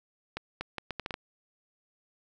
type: accelerating click train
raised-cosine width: 0.3 ms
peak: -18 dBFS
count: 8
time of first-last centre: 0.37-1.141 s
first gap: 240 ms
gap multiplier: 0.72
effects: none